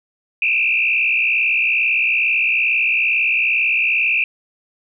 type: tone with frequency modulation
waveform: sine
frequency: 2531 Hz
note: D#7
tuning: 29 cents sharp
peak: -14 dBFS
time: 0.42-4.24 s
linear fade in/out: 2 ms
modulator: 62.3 Hz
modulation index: 2.8
effects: none